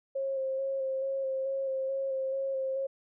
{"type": "tone with vibrato", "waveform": "sine", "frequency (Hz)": 536, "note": "C5", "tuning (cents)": 42, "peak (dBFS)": -29, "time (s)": [0.15, 2.87], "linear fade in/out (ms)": 10, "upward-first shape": "square", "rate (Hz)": 2.3, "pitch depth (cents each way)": 17, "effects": []}